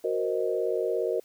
sine chord, C half-diminished seventh, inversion second, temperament equal, 370 / 466.2 / 523.3 / 622.3 Hz, Gb4 / Bb4 / C5 / Eb5, 0 / 0 / 0 / 0 cents, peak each -30 / -28 / -33 / -32 dBFS, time 0.04-1.2 s, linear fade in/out 5 ms, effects white hiss -61 dBFS RMS until 1.24 s

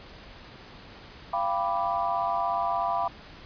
sine chord, G dominant seventh, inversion third, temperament equal with one note detuned, 687.3 / 784 / 987.8 / 1174.7 Hz, F5 / G5 / B5 / D6, -28 / 0 / 0 / 0 cents, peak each -29 / -31 / -29 / -32 dBFS, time 1.33-3.08 s, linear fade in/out 5 ms, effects pink hiss -47 dBFS RMS until 3.45 s + resampled to 11025 Hz

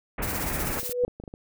pink low-pass noise, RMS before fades -31 dBFS, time 0.18-0.8 s, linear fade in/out 5 ms, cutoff 2600 Hz, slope 48 dB/octave
blue noise with tremolo, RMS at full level -30 dBFS, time 0.22-0.93 s, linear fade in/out 10 ms, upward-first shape triangle, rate 16 Hz, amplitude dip 60%
sine tone with exponential growth, 491.9 Hz, B4, 7 cents flat, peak -17 dBFS, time 0.71-1.05 s, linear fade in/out 1 ms, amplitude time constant 72 ms
clicks, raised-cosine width 2 ms, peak -26 dBFS, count 8, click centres 0.831 / 0.895 / 1.038 / 1.08 / 1.2 / 1.238 / 1.278 / 1.339 s
effects none

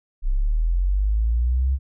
sine linear sweep, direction up, 30.87 to 68.3 Hz, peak -17 dBFS, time 0.22-1.79 s, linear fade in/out 50 ms, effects none

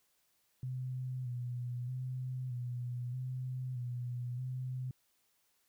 sine tone with vibrato, 125.3 Hz, B2, 25 cents sharp, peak -36 dBFS, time 0.63-4.91 s, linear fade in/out 2 ms, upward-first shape square, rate 0.8 Hz, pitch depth 38 cents each way, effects white hiss -75 dBFS RMS until 5.68 s

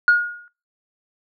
sine tone with exponential decay, 1436 Hz, F6, 48 cents sharp, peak -6 dBFS, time 0.08-0.48 s, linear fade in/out 1 ms, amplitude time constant 86 ms, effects noise-tail reverb RT60 0.3 s tail -22 dB re dry + tanh soft clip ceiling -7 dBFS

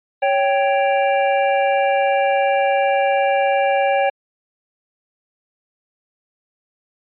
square tone pair together, 555.6 / 784 Hz, C#5 / G5, +4 / 0 cents, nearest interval tritone, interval 596 cents, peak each -18 dBFS, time 0.22-4.1 s, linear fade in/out 10 ms, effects resampled to 8000 Hz

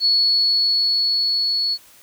sine tone with level ramp, 4393 Hz, C#8, 16 cents flat, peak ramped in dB -13 to -18 dBFS, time 0-1.78 s, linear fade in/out 50 ms, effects white hiss -49 dBFS RMS until 2.02 s

